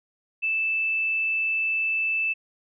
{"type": "tone", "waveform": "sine", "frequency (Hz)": 2637, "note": "E7", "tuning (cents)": 0, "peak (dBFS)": -22, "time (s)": [0.42, 2.34], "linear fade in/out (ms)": 20, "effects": []}